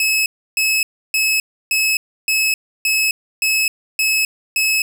sawtooth tone bursts, 2585 Hz, E7, 34 cents flat, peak -11 dBFS, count 9, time 0-4.82 s, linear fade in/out 2 ms, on 260 ms, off 310 ms, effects none

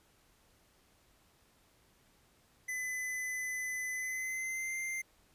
square tone with pitch glide, 2012 to 2093 Hz, B6 to C7, +32 to 0 cents, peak -36 dBFS, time 2.68-5.02 s, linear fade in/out 10 ms, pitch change +68 cents, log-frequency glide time 3.92-4.78 s, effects pink hiss -68 dBFS RMS until 5.34 s + resampled to 32000 Hz

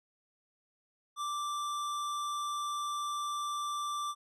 square tone, 1174.7 Hz, D6, in tune, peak -34 dBFS, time 1.16-4.15 s, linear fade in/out 50 ms, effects low-pass 10000 Hz 12 dB/octave

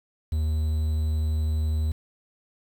triangle tone, 78 Hz, D#2, 5 cents sharp, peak -20 dBFS, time 0.32-1.92 s, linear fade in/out 5 ms, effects 8-bit

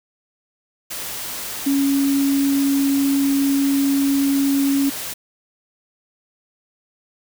sine tone in noise, 277.2 Hz, C#4, in tune, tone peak -15 dBFS, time 1.66-4.9 s, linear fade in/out 10 ms, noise white, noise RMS -29 dBFS, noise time 0.9-5.14 s, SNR +11 dB, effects none

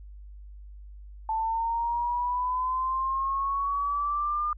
sine linear sweep, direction up, 880 to 1210 Hz, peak -25 dBFS, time 1.29-4.53 s, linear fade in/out 2 ms, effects added 50 Hz sine -42 dBFS peak until 4.57 s

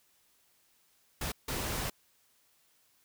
pink noise bursts at uneven times, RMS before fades -35 dBFS, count 2, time 1.21-1.32 / 1.48-1.9 s, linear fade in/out 5 ms, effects white hiss -69 dBFS RMS until 3.04 s

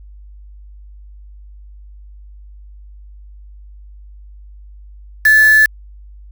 sine tone with quantisation, 1736 Hz, A6, 24 cents flat, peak -6 dBFS, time 5.25-5.66 s, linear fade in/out 5 ms, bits 3, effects added 50 Hz sine -35 dBFS peak until 6.31 s

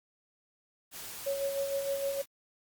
white noise, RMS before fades -43 dBFS, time 0.91-2.26 s, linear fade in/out 50 ms
sine tone with tremolo, 554.4 Hz, C#5, in tune, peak -28 dBFS, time 1.26-2.22 s, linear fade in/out 10 ms, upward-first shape sine, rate 6.5 Hz, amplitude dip 50%
effects Opus 48 kbps

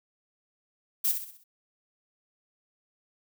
violet noise with echo, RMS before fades -25 dBFS, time 1.04-1.12 s, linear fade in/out 10 ms, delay 64 ms, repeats 5, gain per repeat -7 dB, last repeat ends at 1.44 s, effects none

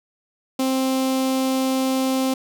sawtooth tone with notch filter, 262.9 Hz, C4, 8 cents sharp, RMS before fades -21 dBFS, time 0.59-2.34 s, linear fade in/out 5 ms, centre 1700 Hz, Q 1.3, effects none

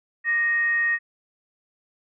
sine tone with frequency modulation, 1864.7 Hz, A#6, in tune, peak -19 dBFS, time 0.24-0.99 s, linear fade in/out 50 ms, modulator 686 Hz, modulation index 0.22, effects none

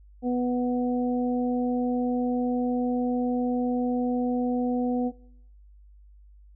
harmonic tone, 246.9 Hz, B3, in tune, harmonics 1 / 2 / 3, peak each -24 / -30 / -34 dBFS, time 0.22-5.12 s, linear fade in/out 50 ms, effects noise-tail reverb RT60 0.8 s tail -22 dB re dry + added 50 Hz sine -49 dBFS peak until 6.55 s

